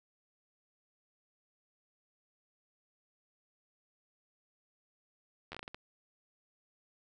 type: slowing click train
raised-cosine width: 0.3 ms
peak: -27 dBFS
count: 8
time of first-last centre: 5.52-5.745 s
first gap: 11 ms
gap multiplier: 1.35
effects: none